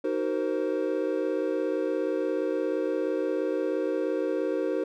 triangle chord, C half-diminished seventh, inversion first, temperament equal with one note detuned, 311.1 / 377.1 / 466.2 / 523.3 Hz, Eb4 / Gb4 / Bb4 / C5, 0 / +33 / 0 / 0 cents, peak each -29 dBFS, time 0.04-4.84 s, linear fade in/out 5 ms, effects none

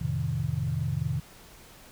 sine chord, F dominant seventh, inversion none, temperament equal, 87.31 / 110 / 130.81 / 155.56 Hz, F2 / A2 / C3 / Eb3, 0 / 0 / 0 / 0 cents, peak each -34 / -34 / -30 / -31 dBFS, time 0.01-1.2 s, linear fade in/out 5 ms, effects pink hiss -51 dBFS RMS until 1.91 s

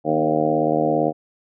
harmonic tone with a mistuned harmonic, 77.78 Hz, D#2, in tune, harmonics 2 / 3 / 4 / 5 / 6 / 7 / 8 / 9 / 10, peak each -28 / -28 / -23 / -29 / -24 / -23 / -30 / -23 / -30 dBFS, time 0.04-1.13 s, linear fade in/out 50 ms, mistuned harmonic 4, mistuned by -16 cents, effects none

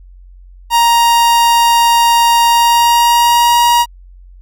45% pulse tone with pitch glide, 937 to 951.7 Hz, A#5 to A#5, +9 to +36 cents, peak -7 dBFS, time 0.7-3.86 s, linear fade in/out 50 ms, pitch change +27 cents, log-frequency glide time 2.45-3.58 s, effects added 45 Hz sine -35 dBFS peak until 4.41 s

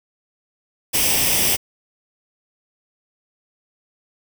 white noise with comb filter, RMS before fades -18 dBFS, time 0.93-1.57 s, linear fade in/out 20 ms, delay 0.36 ms, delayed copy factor +0.65, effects none

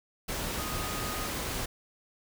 sine tone in noise, 1244.5 Hz, D#6, in tune, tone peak -40 dBFS, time 0.58-1.28 s, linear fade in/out 10 ms, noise pink, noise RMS -34 dBFS, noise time 0.28-1.66 s, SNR -9 dB, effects none

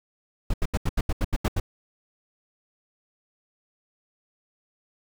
brown noise bursts, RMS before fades -22 dBFS, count 10, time 0.5-1.6 s, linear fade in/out 5 ms, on 38 ms, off 80 ms, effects none

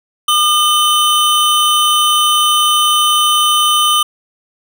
square tone pair together, 1208 / 3044 Hz, D6 / F#7, +48 / +48 cents, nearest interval octave + major third, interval 1600 cents, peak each -13 dBFS, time 0.28-4.03 s, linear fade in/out 5 ms, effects none

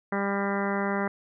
harmonic tone with a mistuned harmonic, 199 Hz, G3, 26 cents sharp, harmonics 1 / 2 / 3 / 4 / 5 / 6 / 7 / 8 / 9 / 10, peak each -29 / -32 / -34 / -35 / -36 / -37 / -37 / -38 / -39 / -39 dBFS, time 0.12-1.08 s, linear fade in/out 5 ms, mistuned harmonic 9, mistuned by +25 cents, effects none

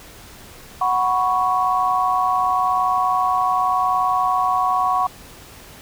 sine chord, F# suspended fourth, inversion none, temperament equal, 740 / 987.8 / 1108.7 Hz, F#5 / B5 / C#6, 0 / 0 / 0 cents, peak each -20 / -23 / -19 dBFS, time 0.81-5.07 s, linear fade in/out 5 ms, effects pink hiss -42 dBFS RMS until 5.81 s

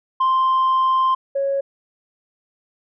sine tone pair in turn, 1046.5 / 551.8 Hz, C6 / C#5, 0 / -8 cents, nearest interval major seventh, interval 1108 cents, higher first, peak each -12 / -17 dBFS, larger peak first, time 0.2-1.15 / 1.35-1.61 s, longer first, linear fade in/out 10 ms, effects tanh soft clip ceiling -13 dBFS

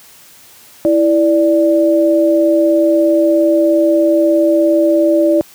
sine tone pair together, 329.6 / 587.3 Hz, E4 / D5, 0 / 0 cents, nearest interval minor seventh, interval 1000 cents, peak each -11 dBFS, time 0.85-5.41 s, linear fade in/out 0 ms, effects white hiss -42 dBFS RMS until 5.54 s + high-pass 60 Hz 12 dB/octave

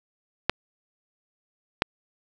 clicks, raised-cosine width 0.3 ms, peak -3 dBFS, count 2, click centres 0.496 / 1.821 s, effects none

